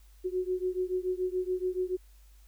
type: beating tone pair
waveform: sine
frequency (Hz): 364.5 / 371.5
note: F#4 / F#4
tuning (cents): -26 / +7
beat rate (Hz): 7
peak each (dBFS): -31 / -32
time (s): 0.24-1.97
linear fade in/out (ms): 20
effects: added 50 Hz sine -53 dBFS peak until 2.47 s + white hiss -66 dBFS RMS until 2.47 s